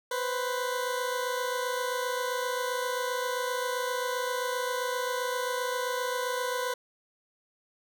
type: tone pair together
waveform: 20% pulse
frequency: 495.7 / 523.3 Hz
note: B4 / C5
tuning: +6 / 0 cents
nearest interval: minor second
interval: 94 cents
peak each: -25 / -30 dBFS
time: 0.11-6.74 s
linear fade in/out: 5 ms
effects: none